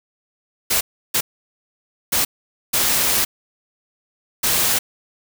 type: noise bursts at uneven times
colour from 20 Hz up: white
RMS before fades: -18 dBFS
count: 5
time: 0.7-0.81 / 1.14-1.21 / 2.12-2.25 / 2.73-3.25 / 4.43-4.79 s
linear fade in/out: 10 ms
effects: none